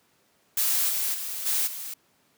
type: noise with level steps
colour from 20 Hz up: blue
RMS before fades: -24 / -27 / -33 / -25 / -36 dBFS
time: 0.57-1.94 s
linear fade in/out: 5 ms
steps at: 0.88 / 1.13 / 1.45 / 1.66 s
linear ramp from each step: 20 ms
effects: pink hiss -65 dBFS RMS until 2.37 s + high-pass 150 Hz 12 dB/octave